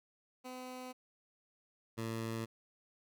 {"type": "tone pair in turn", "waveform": "15% pulse", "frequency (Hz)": [254.1, 113.19], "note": ["B3", "A2"], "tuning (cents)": [49, 49], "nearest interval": "octave + major second", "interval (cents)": 1400, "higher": "first", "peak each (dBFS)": [-38, -31], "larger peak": "second", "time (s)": [[0.44, 0.93], [1.97, 2.46]], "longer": "neither", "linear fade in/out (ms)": 20, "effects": []}